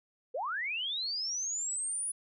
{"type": "linear sweep", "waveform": "sine", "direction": "up", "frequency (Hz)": [439.7, 9956], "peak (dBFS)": -32, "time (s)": [0.34, 2.12], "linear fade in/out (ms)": 10, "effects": []}